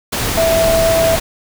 sine tone in noise, 658 Hz, E5, 3 cents flat, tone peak -11 dBFS, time 0.37-1.16 s, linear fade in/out 10 ms, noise pink, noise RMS -18 dBFS, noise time 0.12-1.2 s, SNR +4 dB, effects none

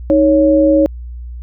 sine tone pair together, 312.4 / 556.2 Hz, D#4 / C#5, +7 / +6 cents, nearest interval minor seventh, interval 999 cents, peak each -10 dBFS, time 0.1-0.86 s, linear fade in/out 0 ms, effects added 60 Hz sine -25 dBFS peak until 1.42 s

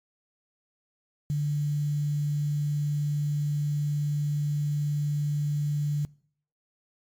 sine tone with quantisation, 146.83 Hz, D3, in tune, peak -24 dBFS, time 1.3-6.05 s, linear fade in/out 0 ms, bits 8, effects noise-tail reverb RT60 0.6 s tail -24 dB re dry + MP3 96 kbps

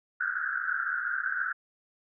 pink band-pass noise, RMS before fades -31 dBFS, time 0.2-1.53 s, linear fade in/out 10 ms, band 1400 to 1600 Hz, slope 96 dB/octave, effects none

